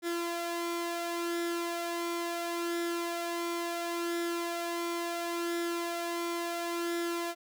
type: tone with flanger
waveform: sawtooth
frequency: 341.7 Hz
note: F4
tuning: 38 cents flat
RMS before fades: -34 dBFS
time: 0.02-7.35 s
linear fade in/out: 50 ms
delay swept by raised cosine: 0.55 to 2.05 ms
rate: 0.72 Hz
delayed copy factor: +0.5
effects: none